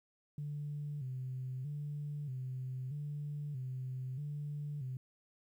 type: tone with vibrato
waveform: sine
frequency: 137.7 Hz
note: C#3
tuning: 11 cents flat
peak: -37 dBFS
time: 0.38-4.97 s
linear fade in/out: 2 ms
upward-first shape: square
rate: 0.79 Hz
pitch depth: 110 cents each way
effects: tanh soft clip ceiling -33 dBFS + 12-bit